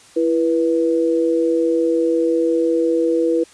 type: tone pair together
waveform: sine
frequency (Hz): 333.3 / 487.7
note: E4 / B4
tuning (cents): +19 / -22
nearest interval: perfect fifth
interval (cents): 659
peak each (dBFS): -17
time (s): 0.16-3.44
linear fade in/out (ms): 10
effects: white hiss -47 dBFS RMS until 3.53 s + resampled to 22050 Hz